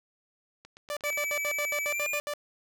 click train, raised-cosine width 0.2 ms, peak -31 dBFS, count 8, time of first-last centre 0.65-1.485 s, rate 8.38 Hz
sawtooth tone bursts, 587.3 Hz, D5, in tune, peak -27 dBFS, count 11, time 0.9-2.337 s, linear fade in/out 0 ms, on 67 ms, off 70 ms
square tone with pitch glide, 2300 to 2419 Hz, D7 to D#7, -37 to -49 cents, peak -30 dBFS, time 1.04-2.2 s, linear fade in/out 20 ms, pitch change +88 cents, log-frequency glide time 1.84-2.09 s
effects none

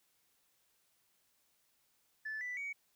sine tone with pitch steps, 1744 / 1980.3 / 2249 Hz, A6 / B6 / C#7, -16 / +4 / +24 cents, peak -37 dBFS, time 2.25-2.73 s, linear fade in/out 10 ms, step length 160 ms, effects tanh soft clip ceiling -35 dBFS + white hiss -75 dBFS RMS until 2.95 s

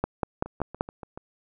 two click trains, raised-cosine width 1 ms, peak -10 / -24 dBFS, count 5 / 6, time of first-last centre 0.04-0.809 / 0.46-1.175 s, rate 5.2 / 6.99 Hz, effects none

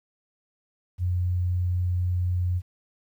sine tone, 89.6 Hz, F2, 45 cents sharp, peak -22 dBFS, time 0.98-2.62 s, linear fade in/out 50 ms, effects 10-bit

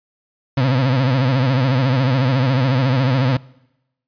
35% pulse tone with vibrato, 130.4 Hz, C3, 5 cents flat, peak -12 dBFS, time 0.57-3.37 s, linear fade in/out 5 ms, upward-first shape sine, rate 14 Hz, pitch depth 110 cents each way, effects noise-tail reverb RT60 0.9 s tail -23 dB re dry + resampled to 11025 Hz

